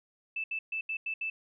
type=tone bursts at uneven times; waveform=sine; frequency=2637 Hz; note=E7; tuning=in tune; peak=-31 dBFS; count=6; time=0.36-0.44 / 0.51-0.59 / 0.72-0.81 / 0.89-0.97 / 1.06-1.14 / 1.21-1.3 s; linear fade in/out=5 ms; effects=none